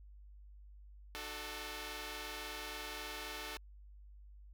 5% pulse chord, D major, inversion none, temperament equal with one note detuned, 301.2 / 370 / 440 Hz, D4 / F#4 / A4, +44 / 0 / 0 cents, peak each -37 / -38 / -34 dBFS, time 1.15-3.57 s, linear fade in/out 0 ms, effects added 50 Hz sine -53 dBFS peak until 4.53 s

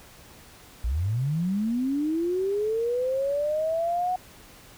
sine linear sweep, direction up, 51.91 to 740 Hz, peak -23 dBFS, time 0.84-4.16 s, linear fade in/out 5 ms, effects pink hiss -50 dBFS RMS until 4.77 s

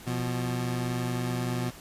25% pulse tone pair together, 123.47 / 174.61 Hz, B2 / F3, 0 / 0 cents, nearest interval tritone, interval 600 cents, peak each -25 / -32 dBFS, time 0.06-1.71 s, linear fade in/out 20 ms, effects pink hiss -47 dBFS RMS until 1.8 s + resampled to 32000 Hz

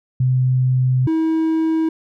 sine / triangle tone pair in turn, 128.2 / 321.2 Hz, C3 / E4, -35 / -45 cents, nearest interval octave + major third, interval 1590 cents, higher second, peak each -13 / -13 dBFS, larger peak neither, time 0.2-1.07 / 1.07-1.89 s, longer first, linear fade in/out 5 ms, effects none

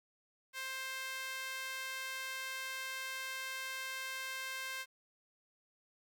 sawtooth tone with high-pass filter, 526 Hz, C5, 9 cents sharp, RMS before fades -42 dBFS, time 0.53-4.86 s, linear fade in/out 50 ms, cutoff 1700 Hz, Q 1.5, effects 11-bit

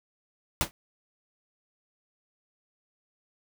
pink noise with exponential decay, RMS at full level -21 dBFS, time 0.61-0.71 s, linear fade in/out 0 ms, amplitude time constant 21 ms, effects none

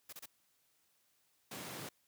white noise bursts, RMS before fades -49 dBFS, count 3, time 0.09-0.259 s, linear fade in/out 5 ms, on 37 ms, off 29 ms
pink high-pass noise, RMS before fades -46 dBFS, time 1.51-1.89 s, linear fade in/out 5 ms, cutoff 120 Hz, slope 24 dB/octave
effects white hiss -75 dBFS RMS until 2.07 s + high-pass 60 Hz 12 dB/octave

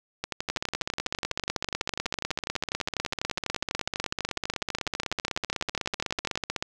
two click trains, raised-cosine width 0.2 ms, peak -12 / -11 dBFS, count 75 / 99, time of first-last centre 0.24-6.356 / 0.5-6.625 s, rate 12.1 / 16 Hz, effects none

